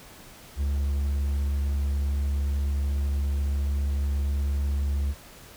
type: tone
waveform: triangle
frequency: 70.3 Hz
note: C#2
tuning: 25 cents sharp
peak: -21 dBFS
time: 0.56-5.15 s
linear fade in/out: 50 ms
effects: pink hiss -48 dBFS RMS until 5.56 s